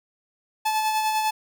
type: tone with tremolo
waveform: 45% pulse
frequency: 867 Hz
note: A5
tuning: 26 cents flat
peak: -20 dBFS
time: 0.65-1.31 s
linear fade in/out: 10 ms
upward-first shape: sine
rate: 10 Hz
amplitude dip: 35%
effects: none